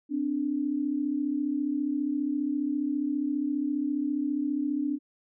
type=tone pair together; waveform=sine; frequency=258.9 / 293.7 Hz; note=C4 / D4; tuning=-18 / 0 cents; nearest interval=major second; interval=218 cents; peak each=-31 / -27 dBFS; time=0.09-4.99 s; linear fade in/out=50 ms; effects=none